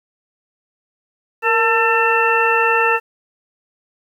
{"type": "harmonic tone with a mistuned harmonic", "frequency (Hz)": 447.1, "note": "A4", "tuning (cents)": 28, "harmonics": [1, 2, 3, 4, 6], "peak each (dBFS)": [-19, -19, -19, -19, -19], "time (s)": [1.42, 3], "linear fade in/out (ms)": 50, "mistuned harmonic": 1, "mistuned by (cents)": 65, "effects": ["8-bit"]}